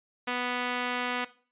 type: tone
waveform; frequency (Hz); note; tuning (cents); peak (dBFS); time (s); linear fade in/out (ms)
5% pulse; 246.9; B3; 0; -17; 0.27-1.25; 10
effects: noise-tail reverb RT60 0.4 s tail -17 dB re dry + resampled to 8000 Hz